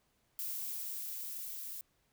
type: noise with level ramp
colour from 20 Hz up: violet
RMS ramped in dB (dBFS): -39 to -44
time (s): 0.39-1.81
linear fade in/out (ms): 0
effects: pink hiss -75 dBFS RMS until 2.12 s